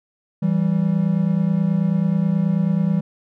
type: tone pair together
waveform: triangle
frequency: 164.81 / 194.11 Hz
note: E3 / G3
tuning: 0 / -17 cents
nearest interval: minor third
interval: 283 cents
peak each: -17 dBFS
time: 0.42-3.01 s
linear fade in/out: 10 ms
effects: none